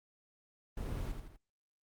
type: noise with echo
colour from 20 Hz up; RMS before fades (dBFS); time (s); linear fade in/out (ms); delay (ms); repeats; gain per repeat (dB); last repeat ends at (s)
brown; -40; 0.77-1.12; 5; 82; 3; -5; 1.366
effects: Opus 24 kbps